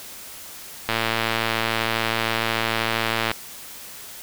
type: click train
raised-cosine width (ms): 0.3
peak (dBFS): -5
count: 275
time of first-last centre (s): 0.89-3.315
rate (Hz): 113
effects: white hiss -39 dBFS RMS until 4.22 s